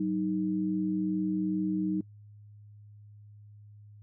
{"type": "tone pair together", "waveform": "sine", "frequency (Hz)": [188.76, 311.1], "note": ["F#3", "D#4"], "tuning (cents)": [35, 0], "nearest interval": "major sixth", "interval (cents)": 865, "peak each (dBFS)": [-30, -29], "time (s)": [0, 2.01], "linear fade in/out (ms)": 5, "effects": ["noise-tail reverb RT60 0.1 s tail -24 dB re dry", "added 104 Hz sine -49 dBFS peak until 4.02 s"]}